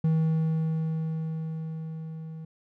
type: tone with level ramp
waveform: triangle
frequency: 160 Hz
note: D#3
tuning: 49 cents sharp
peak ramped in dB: -18 to -35 dBFS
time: 0.04-2.45 s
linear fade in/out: 5 ms
effects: none